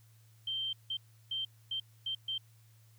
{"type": "tone bursts at uneven times", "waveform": "sine", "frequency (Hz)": 3136, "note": "G7", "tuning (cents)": 0, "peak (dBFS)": -33, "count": 6, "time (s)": [[0.47, 0.73], [0.9, 0.97], [1.31, 1.45], [1.71, 1.8], [2.06, 2.15], [2.28, 2.38]], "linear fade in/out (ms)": 5, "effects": ["added 111 Hz sine -59 dBFS peak until 2.98 s", "white hiss -69 dBFS RMS until 2.98 s"]}